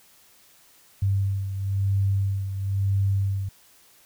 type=beating tone pair; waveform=sine; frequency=98 / 99 Hz; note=G2 / G2; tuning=0 / +18 cents; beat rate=1 Hz; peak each=-22 / -29 dBFS; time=1.02-3.49 s; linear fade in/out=5 ms; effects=white hiss -56 dBFS RMS until 4.05 s